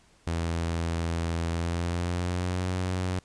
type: tone with pitch glide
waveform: sawtooth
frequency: 83.6 to 91.69 Hz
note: E2 to F#2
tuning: +25 to -15 cents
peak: -23 dBFS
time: 0.27-3.19 s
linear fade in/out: 0 ms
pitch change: +160 cents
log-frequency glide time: 1.49-2.7 s
effects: pink hiss -61 dBFS RMS until 3.24 s + resampled to 22050 Hz